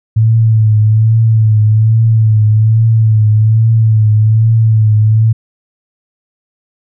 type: tone with vibrato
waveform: sine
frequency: 110 Hz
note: A2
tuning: in tune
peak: -5 dBFS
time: 0.16-5.33 s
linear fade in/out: 10 ms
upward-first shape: triangle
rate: 1.2 Hz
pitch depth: 54 cents each way
effects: none